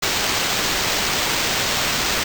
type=noise with sample-and-hold; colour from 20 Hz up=blue; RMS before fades=-21 dBFS; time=0.02-2.24 s; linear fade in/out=10 ms; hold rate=11025 Hz; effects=none